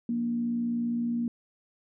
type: tone with frequency modulation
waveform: sine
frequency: 235.9 Hz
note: A#3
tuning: 21 cents sharp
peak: -26 dBFS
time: 0.09-1.28 s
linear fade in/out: 2 ms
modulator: 58.8 Hz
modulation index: 0.3
effects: none